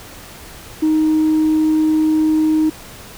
sine tone, 312 Hz, D#4, 5 cents sharp, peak -10 dBFS, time 0.82-2.7 s, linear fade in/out 10 ms, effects tanh soft clip ceiling -9 dBFS + pink hiss -37 dBFS RMS until 3.17 s

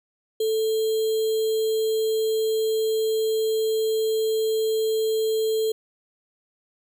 sine tone with sample-and-hold, 440 Hz, A4, in tune, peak -20 dBFS, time 0.4-5.72 s, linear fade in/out 5 ms, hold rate 3675 Hz, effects none

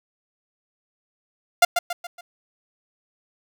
sawtooth tone with echo, 698.5 Hz, F5, in tune, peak -7 dBFS, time 1.62-1.65 s, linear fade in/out 5 ms, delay 140 ms, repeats 4, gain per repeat -7 dB, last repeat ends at 2.21 s, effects none

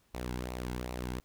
sawtooth tone with flanger, 61.74 Hz, B1, in tune, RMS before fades -38 dBFS, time 0.14-1.2 s, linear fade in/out 0 ms, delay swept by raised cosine 0.6 to 1.7 ms, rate 2.6 Hz, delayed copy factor -0.55, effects pink hiss -70 dBFS RMS until 1.24 s

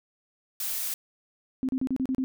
blue noise, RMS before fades -31 dBFS, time 0.6-0.94 s, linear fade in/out 2 ms
sine tone bursts, 260.9 Hz, C4, 5 cents flat, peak -24 dBFS, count 7, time 1.63-2.24 s, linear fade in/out 0 ms, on 58 ms, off 34 ms
effects none

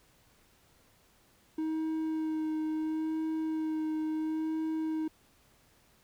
triangle tone with vibrato, 314.7 Hz, D#4, 20 cents sharp, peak -28 dBFS, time 1.58-5.08 s, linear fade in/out 5 ms, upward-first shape sine, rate 0.73 Hz, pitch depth 15 cents each way, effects pink hiss -65 dBFS RMS until 6.03 s

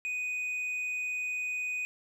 sine tone with tanh clipping, 2489 Hz, D#7, in tune, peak -32 dBFS, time 0.05-1.85 s, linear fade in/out 0 ms, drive 4 dB, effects none

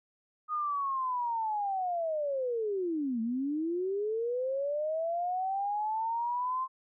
sine linear two-way sweep, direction down then up, 1244.5 to 220 to 1053 Hz, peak -29 dBFS, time 0.48-6.68 s, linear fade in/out 50 ms, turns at 3.21 s, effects none

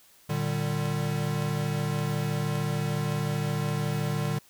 square chord, G minor, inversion first, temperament equal with one note detuned, 116.54 / 150.09 / 196 Hz, Bb2 / D3 / G3, 0 / +38 / 0 cents, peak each -33 / -29 / -35 dBFS, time 0.29-4.39 s, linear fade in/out 10 ms, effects white hiss -58 dBFS RMS until 4.49 s

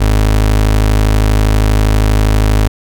30% pulse tone, 52.5 Hz, G#1, 19 cents sharp, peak -5 dBFS, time 0-2.68 s, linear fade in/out 10 ms, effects none

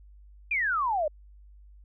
sine exponential sweep, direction down, 2489 to 577 Hz, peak -24 dBFS, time 0.51-1.08 s, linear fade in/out 5 ms, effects added 50 Hz sine -49 dBFS peak until 1.84 s

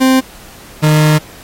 40% pulse tone pair in turn, 261.4 / 153.16 Hz, C4 / D#3, -1 / -27 cents, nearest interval major sixth, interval 926 cents, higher first, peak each -6 dBFS, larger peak neither, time 0-0.21 / 0.82-1.19 s, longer second, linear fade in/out 20 ms, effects pink hiss -37 dBFS RMS until 1.43 s + AAC 48 kbps

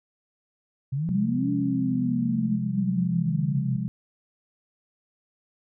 sine linear two-way sweep, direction up then down, 127.2 to 286.3 to 127.2 Hz, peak -24 dBFS, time 0.92-3.77 s, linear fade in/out 10 ms, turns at 1.5 s
sine chord, F minor, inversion second, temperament equal with one note detuned, 130.81 / 174.61 / 204.6 Hz, C3 / F3 / Ab3, 0 / 0 / -26 cents, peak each -30 dBFS, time 1.09-3.88 s, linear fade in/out 0 ms
effects none

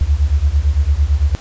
sine beating tone pair, 67.7 / 76.6 Hz, C#2 / D#2, -40 / -27 cents, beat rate 8.9 Hz, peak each -14 dBFS, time 0.01-1.35 s, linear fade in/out 0 ms, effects pink hiss -38 dBFS RMS until 1.4 s + resampled to 16000 Hz

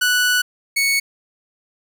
sawtooth tone pair in turn, 1480 / 2217 Hz, F#6 / C#7, 0 / 0 cents, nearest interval perfect fifth, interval 700 cents, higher second, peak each -11 / -12 dBFS, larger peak first, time 0.01-0.42 / 0.76-1 s, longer first, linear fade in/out 10 ms, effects none

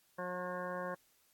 harmonic tone, 180.3 Hz, F#3, 45 cents flat, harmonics 1 / 2 / 3 / 4 / 5 / 6 / 8 / 9 / 10, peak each -46 / -49 / -41 / -50 / -50 / -44 / -50 / -48 / -54 dBFS, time 0.18-0.95 s, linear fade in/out 10 ms, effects white hiss -71 dBFS RMS until 1.33 s + AAC 64 kbps

